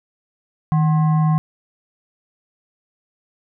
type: tone with frequency modulation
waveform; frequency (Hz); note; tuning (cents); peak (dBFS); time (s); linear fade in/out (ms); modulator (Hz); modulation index
sine; 157.4; D#3; +20; -13; 0.72-1.38; 0; 906; 0.38
effects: none